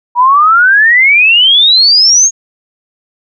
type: exponential sweep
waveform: sine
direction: up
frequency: 950 to 6670 Hz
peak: -3 dBFS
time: 0.15-2.31 s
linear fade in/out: 50 ms
effects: none